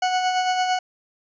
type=tone with tremolo; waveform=40% pulse; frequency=737 Hz; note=F#5; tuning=7 cents flat; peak=-17 dBFS; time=0.02-0.79 s; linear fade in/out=5 ms; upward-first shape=sine; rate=8.9 Hz; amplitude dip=40%; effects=resampled to 16000 Hz + 9-bit